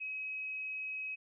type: tone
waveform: sine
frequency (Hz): 2547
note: D#7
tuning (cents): +40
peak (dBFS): -37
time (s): 0-1.16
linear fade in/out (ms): 20
effects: none